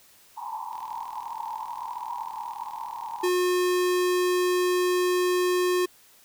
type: band-pass noise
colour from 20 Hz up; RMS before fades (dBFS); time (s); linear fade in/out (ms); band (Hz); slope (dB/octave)
pink; -35; 0.36-3.29; 20; 860 to 1000; 96
type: click train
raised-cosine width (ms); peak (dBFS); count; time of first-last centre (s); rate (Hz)
0.2; -32; 132; 0.73-4.013; 39.9
type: tone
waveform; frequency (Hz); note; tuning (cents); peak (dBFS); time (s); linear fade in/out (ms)
square; 360; F#4; -47; -22; 3.23-5.86; 10
effects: white hiss -56 dBFS RMS until 6.24 s